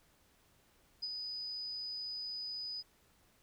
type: tone with ADSR envelope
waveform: sine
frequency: 4978 Hz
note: D#8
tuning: in tune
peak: -35 dBFS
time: 1.02-2.83 s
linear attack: 14 ms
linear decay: 42 ms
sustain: -4 dB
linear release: 32 ms
effects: pink hiss -69 dBFS RMS until 3.42 s